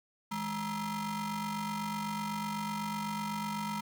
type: ring-modulated tone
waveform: 35% pulse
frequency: 370 Hz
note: F#4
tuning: in tune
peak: -29 dBFS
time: 0.31-3.81 s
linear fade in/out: 10 ms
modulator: 579 Hz
effects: 10-bit